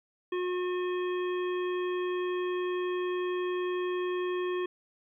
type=harmonic tone; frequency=361.1 Hz; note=F#4; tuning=42 cents flat; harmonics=1 / 3 / 5 / 7 / 9; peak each=-29 / -39 / -43 / -46 / -48 dBFS; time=0.32-4.66 s; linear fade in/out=5 ms; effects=12-bit